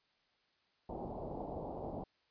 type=low-pass noise; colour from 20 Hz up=white; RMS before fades=-43 dBFS; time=0.89-2.04 s; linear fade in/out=5 ms; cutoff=840 Hz; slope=48 dB/octave; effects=white hiss -75 dBFS RMS until 2.3 s + resampled to 11025 Hz